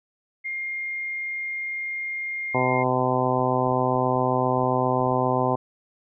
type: tone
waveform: sine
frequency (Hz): 2121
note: C7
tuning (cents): +23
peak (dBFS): -27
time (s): 0.44-2.84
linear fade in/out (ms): 20
type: harmonic tone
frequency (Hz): 127.5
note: C3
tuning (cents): -44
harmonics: 1 / 2 / 3 / 4 / 5 / 6 / 7 / 8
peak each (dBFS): -28 / -28 / -28 / -28 / -28 / -28 / -28 / -28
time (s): 2.54-5.56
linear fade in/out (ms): 10
type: clicks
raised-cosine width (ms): 5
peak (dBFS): -36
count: 10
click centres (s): 3.393 / 3.675 / 3.719 / 3.957 / 4.16 / 4.58 / 4.635 / 5.009 / 5.068 / 5.116
effects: none